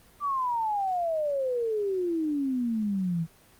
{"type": "exponential sweep", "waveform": "sine", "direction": "down", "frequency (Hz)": [1182, 159.4], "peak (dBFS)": -25, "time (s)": [0.2, 3.27], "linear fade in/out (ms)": 50, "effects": ["pink hiss -57 dBFS RMS until 3.59 s", "Opus 24 kbps"]}